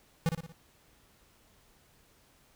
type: tone with echo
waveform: square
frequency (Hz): 164.81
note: E3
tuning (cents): 0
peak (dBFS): -25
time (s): 0.26-0.29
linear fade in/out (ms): 0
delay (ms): 58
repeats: 4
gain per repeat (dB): -6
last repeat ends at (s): 0.522
effects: pink hiss -64 dBFS RMS until 2.55 s